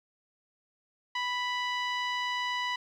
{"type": "tone with low-pass filter", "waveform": "10% pulse", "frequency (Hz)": 987.8, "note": "B5", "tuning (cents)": 0, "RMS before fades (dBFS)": -32, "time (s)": [1.15, 2.76], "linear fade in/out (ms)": 5, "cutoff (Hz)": 2700, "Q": 0.79, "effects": ["10-bit"]}